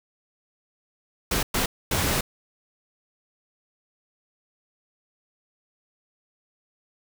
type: noise bursts at uneven times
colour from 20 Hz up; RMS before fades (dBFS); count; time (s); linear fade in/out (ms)
pink; -24; 3; 1.31-1.43 / 1.54-1.66 / 1.91-2.21; 5
effects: none